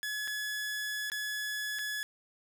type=tone with dropouts; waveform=sawtooth; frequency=1700 Hz; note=G#6; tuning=40 cents sharp; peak=-30 dBFS; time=0.03-2.03 s; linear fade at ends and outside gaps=0 ms; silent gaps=0.275-0.279 / 1.1-1.118 / 1.787-1.791 s; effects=11-bit